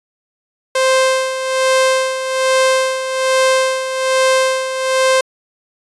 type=tone with tremolo; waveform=sawtooth; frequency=523.3 Hz; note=C5; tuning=in tune; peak=-6 dBFS; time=0.75-5.21 s; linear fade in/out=5 ms; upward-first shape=sine; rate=1.2 Hz; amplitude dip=65%; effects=resampled to 24000 Hz